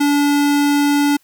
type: tone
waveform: square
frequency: 288.1 Hz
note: D4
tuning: 33 cents flat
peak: -13 dBFS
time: 0-1.17 s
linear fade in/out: 10 ms
effects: white hiss -58 dBFS RMS until 1.23 s